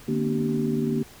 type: tone cluster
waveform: sine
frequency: 151.1 / 232.3 / 253.5 / 290.1 / 385.1 Hz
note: D3 / A#3 / B3 / D4 / G4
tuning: +50 / -6 / +45 / -21 / -31 cents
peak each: -29 / -25 / -33 / -31 / -29 dBFS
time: 0.08-1.03 s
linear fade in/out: 5 ms
effects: pink hiss -48 dBFS RMS until 1.2 s